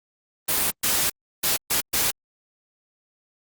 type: noise bursts at uneven times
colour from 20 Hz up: white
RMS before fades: -22 dBFS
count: 5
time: 0.48-0.71 / 0.83-1.1 / 1.43-1.57 / 1.7-1.81 / 1.93-2.11 s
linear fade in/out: 10 ms
effects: Opus 32 kbps